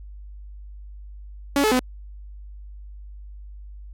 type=tone with pitch steps; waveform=sawtooth; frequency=281.9 / 431.3 / 253.2 Hz; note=C#4 / A4 / B3; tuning=+29 / -35 / +43 cents; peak=-13 dBFS; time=1.56-1.794 s; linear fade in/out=2 ms; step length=78 ms; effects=added 50 Hz sine -37 dBFS peak until 3.93 s + AAC 64 kbps

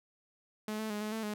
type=tone with pitch steps; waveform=sawtooth; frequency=213.9 / 218.4 / 208.6 / 213.3 / 222.2 / 209.8 Hz; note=A3 / A3 / G#3 / G#3 / A3 / G#3; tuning=-49 / -13 / +8 / +46 / +17 / +18 cents; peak=-31 dBFS; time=0.68-1.34 s; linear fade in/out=2 ms; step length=110 ms; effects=none

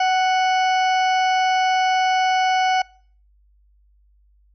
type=harmonic tone with a mistuned harmonic; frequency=740 Hz; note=F#5; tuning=in tune; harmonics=1 / 2 / 3 / 4 / 6 / 7 / 8; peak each=-16 / -27 / -28 / -30 / -37 / -37 / -39 dBFS; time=0-2.82 s; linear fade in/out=5 ms; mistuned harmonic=1; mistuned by=+17 cents; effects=noise-tail reverb RT60 0.5 s tail -25 dB re dry + added 50 Hz sine -54 dBFS peak until 4.54 s

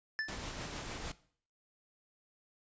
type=tone with exponential decay; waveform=square; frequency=1754 Hz; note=A6; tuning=6 cents flat; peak=-31 dBFS; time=0.19-0.44 s; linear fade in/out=0 ms; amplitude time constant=54 ms
type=noise with tremolo; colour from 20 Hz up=pink; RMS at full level=-41 dBFS; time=0.28-1.12 s; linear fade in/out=5 ms; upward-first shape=sine; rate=6.6 Hz; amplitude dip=30%
effects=noise-tail reverb RT60 0.5 s tail -18 dB re dry + resampled to 16000 Hz

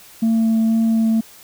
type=tone with vibrato; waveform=sine; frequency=224.5 Hz; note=A3; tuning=35 cents sharp; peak=-11 dBFS; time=0.22-1.21 s; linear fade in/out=10 ms; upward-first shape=triangle; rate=2 Hz; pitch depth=11 cents each way; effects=tanh soft clip ceiling -12 dBFS + white hiss -44 dBFS RMS until 1.43 s

